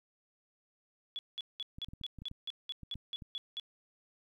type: tone bursts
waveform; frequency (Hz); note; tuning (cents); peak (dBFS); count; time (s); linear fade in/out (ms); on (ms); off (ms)
sine; 3395; G#7; +37; -36; 12; 1.16-3.598; 0; 29; 190
type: clicks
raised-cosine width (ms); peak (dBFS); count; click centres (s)
5; -35; 10; 1.785 / 1.886 / 1.935 / 2.013 / 2.187 / 2.22 / 2.314 / 2.833 / 2.956 / 3.222
effects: 12-bit